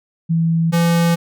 sine / square tone pair in turn, 164.81 / 169.35 Hz, E3 / E3, 0 / +47 cents, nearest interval unison, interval 47 cents, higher second, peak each -13 dBFS, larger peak neither, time 0.29-0.72 / 0.72-1.16 s, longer second, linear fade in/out 20 ms, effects none

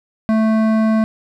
triangle tone with hard clipping, 220 Hz, A3, in tune, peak -14 dBFS, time 0.29-1.04 s, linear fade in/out 0 ms, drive 17 dB, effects none

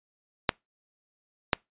clicks, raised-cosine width 0.3 ms, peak -4 dBFS, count 2, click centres 0.492 / 1.532 s, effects noise-tail reverb RT60 0.2 s tail -26 dB re dry + resampled to 8000 Hz

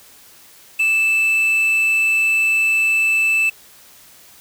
triangle tone with quantisation, 2637 Hz, E7, in tune, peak -12 dBFS, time 0.79-3.5 s, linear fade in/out 10 ms, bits 6, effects white hiss -46 dBFS RMS until 4.4 s

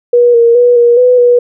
sine tone with pitch steps, 482.7 / 467.1 / 486.8 / 475.6 / 497.9 / 485.9 Hz, B4 / A#4 / B4 / A#4 / B4 / B4, -40 / +3 / -25 / +35 / +14 / -28 cents, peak -3 dBFS, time 0.13-1.39 s, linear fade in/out 5 ms, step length 210 ms, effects none

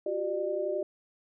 sine tone cluster, 355.4 / 386.6 / 601 Hz, F4 / G4 / D5, +30 / -24 / +40 cents, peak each -35 / -33 / -31 dBFS, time 0.06-0.83 s, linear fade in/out 5 ms, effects none

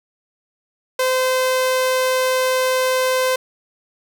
sawtooth tone, 515 Hz, C5, 28 cents flat, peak -12 dBFS, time 0.99-3.36 s, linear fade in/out 5 ms, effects none

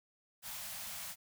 white band-stop noise, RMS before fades -44 dBFS, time 0.42-1.16 s, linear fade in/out 50 ms, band 230 to 570 Hz, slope 96 dB/octave, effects none

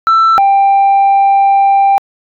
sine tone pair in turn, 1331 / 789.9 Hz, E6 / G5, +16 / +13 cents, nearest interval major sixth, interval 903 cents, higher first, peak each -3 dBFS, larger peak neither, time 0.07-0.38 / 0.38-1.98 s, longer second, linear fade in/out 0 ms, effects tanh soft clip ceiling -4 dBFS

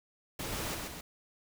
pink noise with echo, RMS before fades -38 dBFS, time 0.39-0.75 s, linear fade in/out 5 ms, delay 130 ms, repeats 2, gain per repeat -3 dB, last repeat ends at 1.01 s, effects none

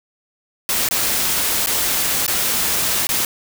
white noise with dropouts, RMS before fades -19 dBFS, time 0.69-3.25 s, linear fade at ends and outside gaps 1 ms, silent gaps 0.888-0.91 / 1.661-1.671 / 2.265-2.279 / 3.07-3.09 s, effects none

